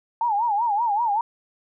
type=tone with vibrato; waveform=sine; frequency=879 Hz; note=A5; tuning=2 cents flat; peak=-19 dBFS; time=0.21-1.21 s; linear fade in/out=2 ms; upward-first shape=sine; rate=5.2 Hz; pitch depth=160 cents each way; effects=none